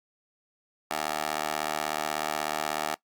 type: tone with high-pass filter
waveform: 15% pulse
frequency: 76.4 Hz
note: D#2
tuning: 31 cents flat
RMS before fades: -31 dBFS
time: 0.91-2.95 s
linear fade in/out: 0 ms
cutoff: 670 Hz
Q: 1.2
effects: noise-tail reverb RT60 0.1 s tail -20 dB re dry + Opus 48 kbps